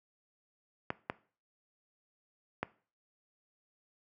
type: clicks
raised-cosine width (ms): 0.5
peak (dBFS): -17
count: 3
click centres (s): 0.904 / 1.099 / 2.63
effects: noise-tail reverb RT60 0.4 s tail -19 dB re dry + high-pass 100 Hz 12 dB/octave